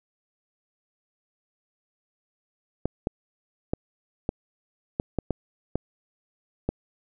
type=clicks; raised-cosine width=2 ms; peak=-11 dBFS; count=9; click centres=2.856 / 3.071 / 3.735 / 4.291 / 4.999 / 5.187 / 5.307 / 5.756 / 6.69 s; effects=none